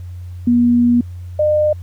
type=tone pair in turn; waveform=sine; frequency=240.3 / 605.5 Hz; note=B3 / D#5; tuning=-47 / -47 cents; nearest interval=octave + major third; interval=1600 cents; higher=second; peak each=-9 / -11 dBFS; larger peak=first; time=0.47-1.01 / 1.39-1.73 s; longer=first; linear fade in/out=5 ms; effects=added 89 Hz sine -27 dBFS peak until 1.82 s + pink hiss -54 dBFS RMS until 1.82 s